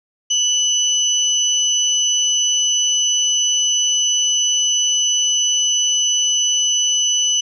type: tone pair together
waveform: sine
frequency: 2960 / 6037 Hz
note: F#7 / F#8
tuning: 0 / +34 cents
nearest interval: octave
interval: 1234 cents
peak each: -17 dBFS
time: 0.3-7.41 s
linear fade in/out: 10 ms
effects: none